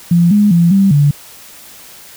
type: tone with pitch steps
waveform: sine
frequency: 171.9 / 207.1 / 170.5 / 195.7 / 144.6 Hz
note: F3 / G#3 / F3 / G3 / D3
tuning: -27 / -5 / -41 / -3 / -27 cents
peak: -6 dBFS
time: 0.11-1.11 s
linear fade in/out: 5 ms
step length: 200 ms
effects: white hiss -37 dBFS RMS until 2.16 s